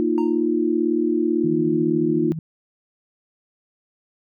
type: chord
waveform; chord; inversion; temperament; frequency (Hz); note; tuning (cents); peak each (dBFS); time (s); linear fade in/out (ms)
sine; Bb suspended fourth; none; equal; 233.1 / 311.1 / 349.2; Bb3 / Eb4 / F4; 0 / 0 / 0; -24 / -21 / -21; 0-2.32; 0
type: tone with exponential decay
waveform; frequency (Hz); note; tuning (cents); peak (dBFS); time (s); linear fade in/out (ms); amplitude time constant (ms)
triangle; 925; A#5; -14; -24; 0.18-0.47; 0; 63
type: tone with tremolo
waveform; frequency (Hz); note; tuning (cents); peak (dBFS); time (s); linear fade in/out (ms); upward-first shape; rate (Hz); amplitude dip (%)
sine; 160; D#3; +49; -23; 1.44-2.39; 2; triangle; 14; 60
effects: none